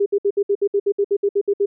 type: tone bursts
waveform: sine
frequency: 403 Hz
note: G4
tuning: 48 cents sharp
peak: -14 dBFS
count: 14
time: 0-1.66 s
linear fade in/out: 10 ms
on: 61 ms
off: 62 ms
effects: none